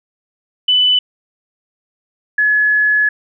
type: tone pair in turn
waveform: sine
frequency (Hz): 2994 / 1700.8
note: F#7 / G#6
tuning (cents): +20 / +41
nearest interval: minor seventh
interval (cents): 979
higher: first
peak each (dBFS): -9 / -10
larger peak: first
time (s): 0.68-0.99 / 2.38-3.09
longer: second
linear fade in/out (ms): 5
effects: none